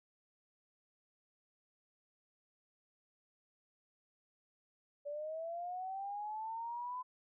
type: linear sweep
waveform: sine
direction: up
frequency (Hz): 572 to 1013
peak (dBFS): -39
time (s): 5.05-7.03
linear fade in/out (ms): 20
effects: none